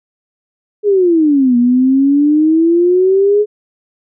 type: exponential two-way sweep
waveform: sine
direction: down then up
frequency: 424 to 238.6 to 424 Hz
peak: -7 dBFS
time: 0.83-3.46 s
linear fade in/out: 50 ms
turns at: 1.57 s
effects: none